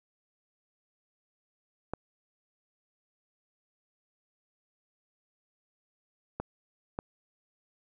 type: clicks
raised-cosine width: 1 ms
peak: -19 dBFS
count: 3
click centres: 1.936 / 6.4 / 6.989 s
effects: none